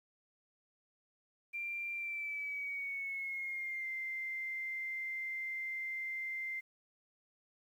sine tone with pitch glide, 2371 to 2088 Hz, D7 to C7, +16 to -4 cents, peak -37 dBFS, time 1.53-6.61 s, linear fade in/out 20 ms, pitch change -220 cents, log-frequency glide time 1.93-3.87 s, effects 11-bit

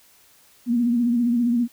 sine tone with vibrato, 238.7 Hz, A#3, 41 cents sharp, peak -17 dBFS, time 0.66-1.68 s, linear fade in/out 50 ms, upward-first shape sine, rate 15 Hz, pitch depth 56 cents each way, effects white hiss -55 dBFS RMS until 1.72 s

